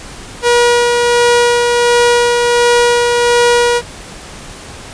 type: tone with tremolo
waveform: sawtooth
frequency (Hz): 480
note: B4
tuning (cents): -49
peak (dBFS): -3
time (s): 0.42-3.82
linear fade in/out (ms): 50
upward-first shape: sine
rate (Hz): 1.4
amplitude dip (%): 30
effects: pink hiss -31 dBFS RMS until 4.93 s + resampled to 22050 Hz